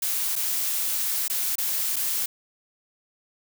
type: noise with dropouts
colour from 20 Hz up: blue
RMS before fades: -26 dBFS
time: 0.02-2.26 s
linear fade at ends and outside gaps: 5 ms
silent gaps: 0.357-0.361 / 1.281-1.298 / 1.556-1.582 / 1.96-1.964 s
effects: none